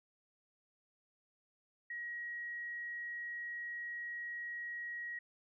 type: tone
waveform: sine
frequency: 1900 Hz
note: A#6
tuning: 33 cents sharp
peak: -40 dBFS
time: 1.9-5.19 s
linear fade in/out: 5 ms
effects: none